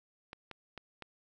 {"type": "clicks", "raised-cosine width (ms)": 0.3, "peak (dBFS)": -28, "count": 4, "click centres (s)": [0.331, 0.513, 0.777, 1.023], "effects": []}